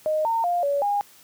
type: tone with pitch steps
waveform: sine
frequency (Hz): 619 / 912 / 702 / 567 / 815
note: D#5 / A#5 / F5 / C#5 / G#5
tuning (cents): -9 / -38 / +9 / +39 / -33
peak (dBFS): -20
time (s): 0.06-1.01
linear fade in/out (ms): 0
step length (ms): 190
effects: white hiss -52 dBFS RMS until 1.23 s + high-pass 80 Hz 12 dB/octave